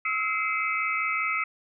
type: tone cluster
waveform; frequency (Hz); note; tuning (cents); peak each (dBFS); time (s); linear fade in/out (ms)
sine; 1290 / 1355 / 2075 / 2283 / 2577; E6 / E6 / C7 / D7 / E7; -38 / +47 / -15 / -50 / -40; -29 / -38 / -29 / -32 / -33; 0.05-1.44; 5
effects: none